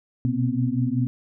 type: tone cluster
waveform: sine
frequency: 121.4 / 126.7 / 240.7 / 261.2 Hz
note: B2 / B2 / B3 / C4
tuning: -29 / +45 / -44 / -3 cents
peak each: -26 dBFS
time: 0.25-1.07 s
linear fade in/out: 0 ms
effects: none